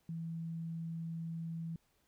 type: tone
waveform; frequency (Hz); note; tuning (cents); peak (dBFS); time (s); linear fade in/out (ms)
sine; 164.81; E3; 0; -38; 0.09-1.76; 2
effects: pink hiss -75 dBFS RMS until 2.07 s